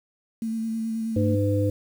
sine tone with vibrato, 224.1 Hz, A3, 32 cents sharp, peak -25 dBFS, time 0.42-1.35 s, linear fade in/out 2 ms, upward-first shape square, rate 9.4 Hz, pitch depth 16 cents each way
harmonic tone, 101.2 Hz, G#2, 44 cents flat, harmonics 1 / 3 / 5, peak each -22 / -26 / -26 dBFS, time 1.16-1.7 s, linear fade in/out 5 ms
effects 8-bit

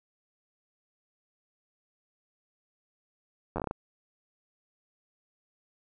slowing click train, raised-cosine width 1 ms, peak -18 dBFS, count 8, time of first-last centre 3.56-3.711 s, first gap 10 ms, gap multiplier 1.25, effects none

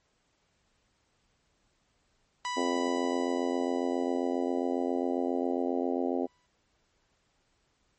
sawtooth tone with exponential decay, 987.8 Hz, B5, in tune, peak -27 dBFS, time 2.45-6.46 s, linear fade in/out 0 ms, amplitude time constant 870 ms
harmonic tone, 87.4 Hz, F2, 2 cents sharp, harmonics 3 / 4 / 5 / 6 / 7 / 8 / 9, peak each -31 / -33 / -35 / -37 / -38 / -39 / -40 dBFS, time 2.56-6.27 s, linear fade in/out 20 ms
effects pink hiss -72 dBFS RMS until 7.98 s + MP3 32 kbps

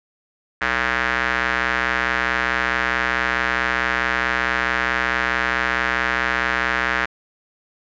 square tone with band-pass filter, 62.3 Hz, B1, 16 cents sharp, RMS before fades -21 dBFS, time 0.61-7.06 s, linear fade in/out 10 ms, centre 1700 Hz, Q 2.9, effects resampled to 16000 Hz

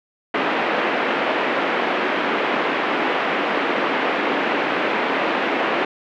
pink band-pass noise, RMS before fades -21 dBFS, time 0.34-5.85 s, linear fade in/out 5 ms, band 270 to 2700 Hz, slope 24 dB/octave, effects none

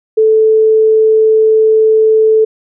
sine tone, 438.2 Hz, A4, 7 cents flat, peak -5 dBFS, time 0.17-2.45 s, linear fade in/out 10 ms, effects none

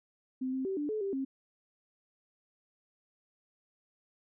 sine tone with pitch steps, 258.9 / 262.8 / 384.9 / 293.9 / 430.3 / 393.6 / 268.4 Hz, C4 / C4 / G4 / D4 / A4 / G4 / C4, -18 / +8 / -32 / +1 / -39 / +7 / +44 cents, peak -31 dBFS, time 0.41-1.25 s, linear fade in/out 10 ms, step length 120 ms, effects none

